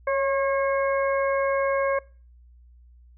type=harmonic tone with a mistuned harmonic; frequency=542 Hz; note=C#5; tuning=39 cents flat; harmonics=1 / 2 / 3 / 4; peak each=-22 / -28 / -32 / -34 dBFS; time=0.07-1.99 s; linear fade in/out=5 ms; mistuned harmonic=1; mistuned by=+28 cents; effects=noise-tail reverb RT60 0.4 s tail -23 dB re dry + added 60 Hz sine -49 dBFS peak until 3.17 s